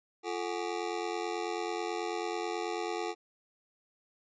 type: ring-modulated tone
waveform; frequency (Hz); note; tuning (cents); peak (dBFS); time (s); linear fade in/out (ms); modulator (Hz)
25% pulse; 392; G4; 0; -26; 0.23-3.15; 50; 44.6
effects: resampled to 16000 Hz